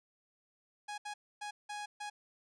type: tone bursts at uneven times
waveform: sawtooth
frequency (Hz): 830.6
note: G#5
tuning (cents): 0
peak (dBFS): -36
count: 5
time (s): 0.88-0.98 / 1.05-1.14 / 1.41-1.51 / 1.69-1.86 / 2-2.1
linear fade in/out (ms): 10
effects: resampled to 22050 Hz